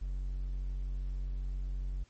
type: tone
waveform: triangle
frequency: 46.25 Hz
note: F#1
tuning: in tune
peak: -31 dBFS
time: 0.01-2.04 s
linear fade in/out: 10 ms
effects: pink hiss -67 dBFS RMS until 2.09 s + MP3 32 kbps